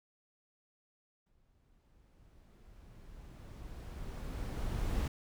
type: noise with exponential growth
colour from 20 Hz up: brown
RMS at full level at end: -32 dBFS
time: 1.26-5.08 s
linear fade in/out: 5 ms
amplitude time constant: 830 ms
effects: none